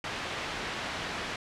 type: low-pass noise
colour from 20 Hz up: white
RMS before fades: -36 dBFS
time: 0.04-1.36 s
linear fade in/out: 2 ms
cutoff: 2700 Hz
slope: 12 dB/octave
effects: low-pass 9000 Hz 12 dB/octave